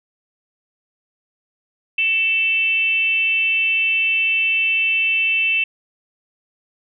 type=tone with frequency modulation; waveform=sine; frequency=2656 Hz; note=E7; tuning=12 cents sharp; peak=-15 dBFS; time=1.98-5.64 s; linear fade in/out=5 ms; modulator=410 Hz; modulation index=0.46; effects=none